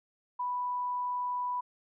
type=tone; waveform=sine; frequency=987.8 Hz; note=B5; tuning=in tune; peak=-30 dBFS; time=0.39-1.61 s; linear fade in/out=10 ms; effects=none